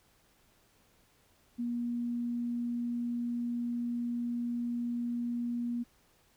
sine tone, 238.9 Hz, A#3, 43 cents sharp, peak -31 dBFS, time 1.58-5.84 s, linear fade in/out 20 ms, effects pink hiss -67 dBFS RMS until 6.36 s

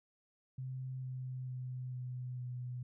sine tone with pitch steps, 129.9 / 128.48 / 127.08 / 125.69 / 124.32 Hz, C3 / C3 / B2 / B2 / B2, -12 / -31 / +50 / +31 / +12 cents, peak -39 dBFS, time 0.58-2.83 s, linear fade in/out 5 ms, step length 450 ms, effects none

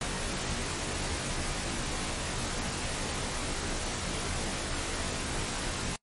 pink noise with comb filter, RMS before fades -33 dBFS, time 0.01-5.96 s, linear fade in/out 2 ms, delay 19 ms, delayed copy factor -1, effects noise-tail reverb RT60 0.1 s tail -26 dB re dry + MP3 48 kbps

